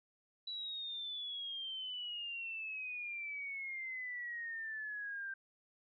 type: exponential sweep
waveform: sine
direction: down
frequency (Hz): 3951 to 1568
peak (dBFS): -40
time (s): 0.47-5.34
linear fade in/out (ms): 5
effects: none